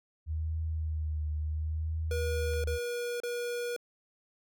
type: tone with vibrato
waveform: sine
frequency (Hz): 78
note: D#2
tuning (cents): +5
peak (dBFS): -30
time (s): 0.26-2.79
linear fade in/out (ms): 50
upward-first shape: triangle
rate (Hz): 0.72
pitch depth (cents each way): 47
type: tone bursts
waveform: square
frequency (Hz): 480.8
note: B4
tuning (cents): -46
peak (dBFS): -33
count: 3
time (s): 2.11-3.764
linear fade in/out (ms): 2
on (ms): 530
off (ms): 32
type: click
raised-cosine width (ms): 0.3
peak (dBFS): -36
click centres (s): 2.536
effects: none